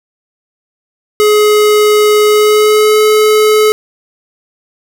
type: tone with pitch glide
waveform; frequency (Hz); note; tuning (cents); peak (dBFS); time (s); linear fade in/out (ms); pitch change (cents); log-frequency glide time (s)
square; 421.5 to 428.4; G#4 to A4; +26 to -46; -6; 1.2-3.72; 0; +28; 2.26-3.02
effects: none